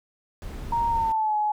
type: noise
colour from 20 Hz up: brown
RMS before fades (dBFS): -34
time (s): 0.42-1.12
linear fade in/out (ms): 0
type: tone with pitch glide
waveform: sine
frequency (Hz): 932.3 to 845.1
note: A#5 to G#5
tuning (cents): 0 to +30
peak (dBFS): -21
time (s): 0.72-1.52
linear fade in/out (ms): 5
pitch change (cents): -170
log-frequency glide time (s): 0.89-1.36
effects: none